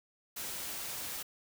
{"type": "noise", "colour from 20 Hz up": "white", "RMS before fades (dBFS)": -40, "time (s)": [0.36, 1.23], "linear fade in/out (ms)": 10, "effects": []}